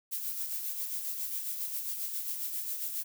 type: noise with tremolo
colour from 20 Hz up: violet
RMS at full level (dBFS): -34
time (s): 0.11-3.04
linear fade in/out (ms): 20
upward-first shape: sine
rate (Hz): 7.4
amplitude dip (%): 45
effects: none